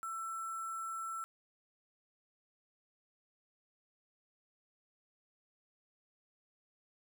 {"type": "tone with sample-and-hold", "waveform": "sine", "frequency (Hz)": 1335, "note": "E6", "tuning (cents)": 22, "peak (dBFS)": -38, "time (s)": [0.03, 1.24], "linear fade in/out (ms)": 0, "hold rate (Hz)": 8820, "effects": []}